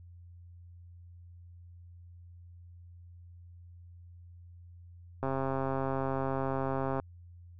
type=click train; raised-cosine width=1 ms; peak=-19 dBFS; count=238; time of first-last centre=5.23-6.999 s; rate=134 Hz; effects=added 87 Hz sine -49 dBFS peak until 7.59 s